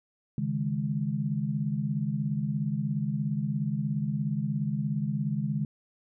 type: chord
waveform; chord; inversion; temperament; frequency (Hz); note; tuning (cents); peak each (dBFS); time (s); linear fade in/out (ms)
sine; C# suspended second; none; equal; 138.59 / 155.56 / 207.7; C#3 / D#3 / G#3; 0 / 0 / 0; -31; 0.38-5.65; 2
effects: none